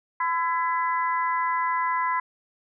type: harmonic tone with a mistuned harmonic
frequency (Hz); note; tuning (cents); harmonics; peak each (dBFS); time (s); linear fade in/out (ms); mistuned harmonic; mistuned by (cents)
333.8; E4; +22; 3 / 4 / 5 / 6; -23 / -34 / -34 / -32; 0.2-2.2; 5; 3; +16
effects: none